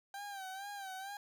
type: tone with vibrato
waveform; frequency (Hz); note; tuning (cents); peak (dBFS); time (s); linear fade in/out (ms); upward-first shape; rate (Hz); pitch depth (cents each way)
30% pulse; 784; G5; 0; -40; 0.14-1.17; 2; sine; 2.2; 73
effects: none